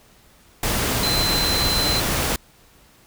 sine tone in noise, 4067 Hz, C8, 50 cents flat, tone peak -21 dBFS, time 1.03-2 s, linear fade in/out 2 ms, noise pink, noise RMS -22 dBFS, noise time 0.63-2.36 s, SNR -2 dB, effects pink hiss -53 dBFS RMS until 3.06 s

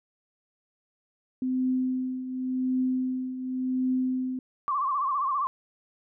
sine tone with tremolo, 256.7 Hz, C4, 33 cents flat, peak -22 dBFS, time 1.42-4.39 s, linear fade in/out 2 ms, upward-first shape triangle, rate 0.9 Hz, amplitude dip 70%
sine tone with vibrato, 1108.7 Hz, C#6, in tune, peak -24 dBFS, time 4.68-5.47 s, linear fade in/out 0 ms, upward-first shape sine, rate 15 Hz, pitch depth 110 cents each way
effects none

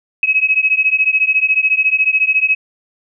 sine beating tone pair, 2549 / 2563 Hz, D#7 / E7, +41 / -49 cents, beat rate 14 Hz, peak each -14 dBFS, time 0.23-2.55 s, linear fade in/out 2 ms, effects none

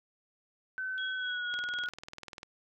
sine tone with pitch glide, 1523 to 1450.9 Hz, F#6 to F#6, +50 to -34 cents, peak -33 dBFS, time 0.78-1.89 s, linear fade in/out 0 ms, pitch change -84 cents, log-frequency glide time 1.15-1.46 s
sine tone with tremolo, 3311 Hz, G#7, 6 cents flat, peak -36 dBFS, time 0.98-1.86 s, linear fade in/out 0 ms, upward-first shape triangle, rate 4 Hz, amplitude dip 60%
click train, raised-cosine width 0.2 ms, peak -26 dBFS, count 19, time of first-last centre 1.54-2.431 s, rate 20.2 Hz
effects none

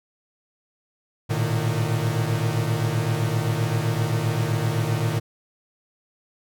45% pulse tone cluster, 109.1 / 116.8 / 153.4 Hz, A2 / A#2 / D#3, -14 / +4 / -24 cents, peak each -26 / -25 / -26 dBFS, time 1.29-5.2 s, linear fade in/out 20 ms, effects none

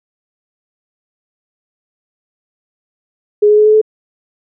sine tone with pitch steps, 417 / 420.9 / 424.8 / 428.7 / 432.7 Hz, G#4 / G#4 / G#4 / A4 / A4, +7 / +23 / +39 / -45 / -29 cents, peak -5 dBFS, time 3.42-3.815 s, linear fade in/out 10 ms, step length 79 ms, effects none

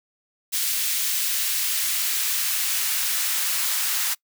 white noise with high-pass filter sweep, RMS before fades -24 dBFS, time 0.52-4.15 s, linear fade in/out 20 ms, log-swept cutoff 2400 to 1200 Hz, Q 0.76, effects noise-tail reverb RT60 0.1 s tail -24 dB re dry

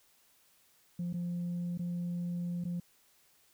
sine tone with dropouts, 174.61 Hz, F3, in tune, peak -31 dBFS, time 0.99-2.8 s, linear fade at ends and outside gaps 5 ms, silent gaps 1.129-1.139 / 1.776-1.792 / 2.641-2.651 s, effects tanh soft clip ceiling -31 dBFS + white hiss -67 dBFS RMS until 3.53 s

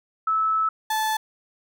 sine / 35% pulse tone pair in turn, 1305 / 871 Hz, E6 / A5, -18 / -18 cents, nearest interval perfect fifth, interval 700 cents, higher first, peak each -19 / -20 dBFS, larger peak first, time 0.27-0.69 / 0.9-1.17 s, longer first, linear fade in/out 5 ms, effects none

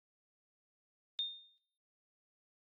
sine tone with exponential decay, 3648 Hz, A#7, 38 cents flat, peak -31 dBFS, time 1.19-1.58 s, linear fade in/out 0 ms, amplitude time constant 83 ms, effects noise-tail reverb RT60 0.6 s tail -20 dB re dry + AAC 32 kbps

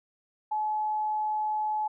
sine tone, 855 Hz, A5, 50 cents flat, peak -26 dBFS, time 0.51-1.88 s, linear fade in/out 10 ms, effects none

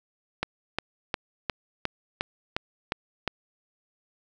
click train, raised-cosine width 0.3 ms, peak -10 dBFS, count 9, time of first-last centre 0.43-3.277 s, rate 2.81 Hz, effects none

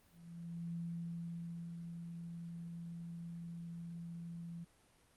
sine tone with ADSR envelope, 169.2 Hz, E3, 45 cents sharp, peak -39 dBFS, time 0.1-4.65 s, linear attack 640 ms, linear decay 1000 ms, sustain -5 dB, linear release 18 ms, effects pink hiss -69 dBFS RMS until 5.16 s + Opus 32 kbps

